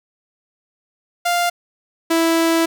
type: tone pair in turn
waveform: sawtooth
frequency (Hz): 698.5 / 329.6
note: F5 / E4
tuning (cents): 0 / 0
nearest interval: octave + minor second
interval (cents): 1300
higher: first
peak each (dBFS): -12 / -10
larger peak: second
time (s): 1.25-1.5 / 2.1-2.66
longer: second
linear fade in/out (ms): 10
effects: none